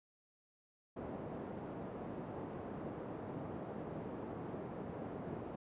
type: band-pass noise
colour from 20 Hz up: pink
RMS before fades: -45 dBFS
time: 0.96-5.56 s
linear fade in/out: 10 ms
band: 150 to 690 Hz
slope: 12 dB/octave
effects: resampled to 8000 Hz